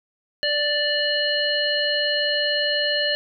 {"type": "harmonic tone with a mistuned harmonic", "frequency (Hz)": 587.3, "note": "D5", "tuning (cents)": 0, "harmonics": [1, 3, 5, 7], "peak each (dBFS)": [-25, -25, -25, -25], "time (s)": [0.43, 3.15], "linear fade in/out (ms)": 0, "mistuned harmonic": 7, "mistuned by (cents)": 36, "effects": []}